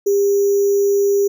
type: tone with sample-and-hold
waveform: sine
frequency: 400 Hz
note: G4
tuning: 35 cents sharp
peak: -12 dBFS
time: 0.06-1.28 s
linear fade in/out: 10 ms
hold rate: 6300 Hz
effects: none